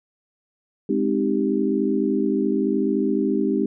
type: chord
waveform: sine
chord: Ab major seventh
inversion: none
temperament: equal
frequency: 207.7 / 261.6 / 311.1 / 392 Hz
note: Ab3 / C4 / Eb4 / G4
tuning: 0 / 0 / 0 / 0 cents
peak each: -24 dBFS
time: 0.89-3.66 s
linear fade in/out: 5 ms
effects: none